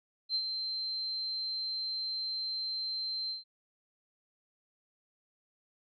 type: tone with ADSR envelope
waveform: sine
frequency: 4120 Hz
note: C8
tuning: 28 cents flat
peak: -27 dBFS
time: 0.29-3.44 s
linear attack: 58 ms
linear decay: 66 ms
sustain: -6 dB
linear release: 140 ms
effects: none